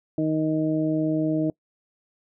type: harmonic tone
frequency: 156.3 Hz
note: D#3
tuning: 8 cents sharp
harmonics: 1 / 2 / 3 / 4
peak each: -28 / -22 / -34 / -30 dBFS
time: 0.18-1.5 s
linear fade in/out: 2 ms
effects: noise-tail reverb RT60 0.1 s tail -24 dB re dry